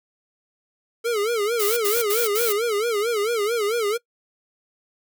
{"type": "tone with vibrato", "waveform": "square", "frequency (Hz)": 440, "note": "A4", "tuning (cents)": 0, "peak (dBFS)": -21, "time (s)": [1.04, 3.98], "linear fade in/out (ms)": 20, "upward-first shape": "sine", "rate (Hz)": 4.5, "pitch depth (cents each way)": 150}
{"type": "noise bursts", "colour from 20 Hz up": "blue", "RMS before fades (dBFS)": -25, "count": 4, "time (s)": [1.59, 2.529], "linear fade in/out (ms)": 10, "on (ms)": 180, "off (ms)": 73}
{"effects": ["noise-tail reverb RT60 0.1 s tail -23 dB re dry"]}